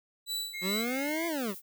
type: tone with tremolo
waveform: sawtooth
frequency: 3951 Hz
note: B7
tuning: in tune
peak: -28 dBFS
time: 0.26-0.86 s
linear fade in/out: 50 ms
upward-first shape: sine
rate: 2.6 Hz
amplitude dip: 75%
type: tone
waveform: triangle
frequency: 2143 Hz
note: C7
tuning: 41 cents sharp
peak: -35 dBFS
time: 0.53-1.29 s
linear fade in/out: 20 ms
type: linear two-way sweep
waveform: 25% pulse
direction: up then down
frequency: 176.2 to 342.5 to 176.2 Hz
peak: -27 dBFS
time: 0.61-1.55 s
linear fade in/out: 50 ms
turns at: 1.27 s
type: noise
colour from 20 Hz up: violet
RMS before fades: -44 dBFS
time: 0.78-1.62 s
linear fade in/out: 50 ms
effects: none